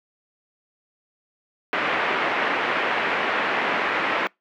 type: low-pass noise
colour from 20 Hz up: white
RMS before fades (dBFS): -23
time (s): 1.73-4.27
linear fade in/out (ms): 0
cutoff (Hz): 2300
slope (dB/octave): 24
effects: noise-tail reverb RT60 0.2 s tail -26 dB re dry + high-pass 300 Hz 12 dB/octave